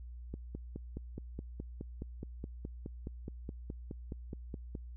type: click train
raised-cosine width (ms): 3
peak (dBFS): -28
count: 22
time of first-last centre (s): 0.34-4.752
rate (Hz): 4.76
effects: added 60 Hz sine -44 dBFS peak until 4.96 s